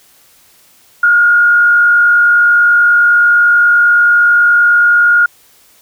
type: tone with frequency modulation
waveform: sine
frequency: 1424 Hz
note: F6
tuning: 33 cents sharp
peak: -5 dBFS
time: 1.03-5.26 s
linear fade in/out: 5 ms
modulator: 50.6 Hz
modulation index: 0.45
effects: white hiss -47 dBFS RMS until 5.81 s